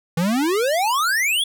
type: exponential sweep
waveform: square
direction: up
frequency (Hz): 159.1 to 3477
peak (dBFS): -18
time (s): 0.17-1.44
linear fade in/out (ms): 5
effects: none